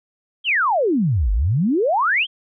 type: exponential two-way sweep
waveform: sine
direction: down then up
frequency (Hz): 3331 to 46.25 to 3331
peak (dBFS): -15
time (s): 0.44-2.27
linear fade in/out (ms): 50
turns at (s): 1.32
effects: none